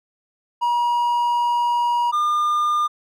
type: tone pair in turn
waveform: triangle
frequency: 957 / 1205.7 Hz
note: A#5 / D6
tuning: +45 / +45 cents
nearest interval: major third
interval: 400 cents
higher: second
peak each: -15 dBFS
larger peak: neither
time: 0.61-2.12 / 2.12-2.88 s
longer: first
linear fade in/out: 20 ms
effects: none